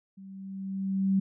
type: tone with level ramp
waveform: sine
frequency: 193.1 Hz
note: G3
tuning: 26 cents flat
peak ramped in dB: -44 to -20 dBFS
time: 0.17-1.2 s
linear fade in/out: 10 ms
effects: none